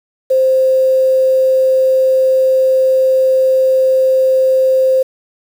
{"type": "tone with quantisation", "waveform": "sine", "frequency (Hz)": 523.3, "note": "C5", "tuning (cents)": 0, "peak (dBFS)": -8, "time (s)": [0.3, 5.03], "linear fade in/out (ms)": 10, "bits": 6, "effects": []}